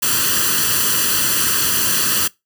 white noise with comb filter, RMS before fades -17 dBFS, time 0.02-2.28 s, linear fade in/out 10 ms, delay 0.67 ms, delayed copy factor +0.8, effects noise-tail reverb RT60 0.2 s tail -23 dB re dry + high-pass 80 Hz 12 dB/octave

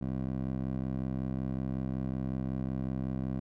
15% pulse tone with band-pass filter, 65.4 Hz, C2, in tune, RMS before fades -34 dBFS, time 0.01-3.4 s, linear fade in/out 10 ms, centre 210 Hz, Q 0.8, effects none

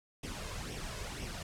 pink noise with flanger, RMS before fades -41 dBFS, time 0.23-1.43 s, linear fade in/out 5 ms, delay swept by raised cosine 0.34 to 1.94 ms, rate 2 Hz, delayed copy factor +0.6, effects low-pass 9000 Hz 12 dB/octave

